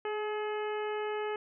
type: harmonic tone with a mistuned harmonic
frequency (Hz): 425.5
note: G#4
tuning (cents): +42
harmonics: 1 / 2 / 3 / 4 / 5 / 6 / 7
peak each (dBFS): -33 / -39 / -43 / -45 / -47 / -49 / -50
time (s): 0.05-1.36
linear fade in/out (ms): 2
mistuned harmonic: 1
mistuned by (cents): -16
effects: none